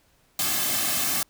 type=noise with comb filter; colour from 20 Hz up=white; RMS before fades=-25 dBFS; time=0.39-1.23 s; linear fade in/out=2 ms; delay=2.1 ms; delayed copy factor=-0.7; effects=pink hiss -63 dBFS RMS until 1.29 s